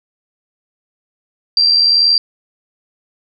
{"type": "tone with amplitude modulation", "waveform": "sine", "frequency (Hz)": 4717, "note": "D8", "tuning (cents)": 7, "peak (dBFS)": -6, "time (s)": [1.57, 2.18], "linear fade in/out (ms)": 2, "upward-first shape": "sine", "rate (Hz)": 80.8, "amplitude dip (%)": 50, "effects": []}